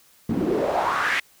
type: noise with band-pass filter sweep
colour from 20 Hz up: pink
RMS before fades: -23 dBFS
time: 0.29-1.2 s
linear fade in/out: 5 ms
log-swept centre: 210 to 2200 Hz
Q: 3.9
effects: white hiss -56 dBFS RMS until 1.4 s